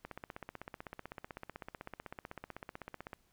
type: click train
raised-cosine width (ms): 0.5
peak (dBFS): -28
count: 50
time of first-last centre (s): 0.05-3.132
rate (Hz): 15.9
effects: pink hiss -73 dBFS RMS until 3.32 s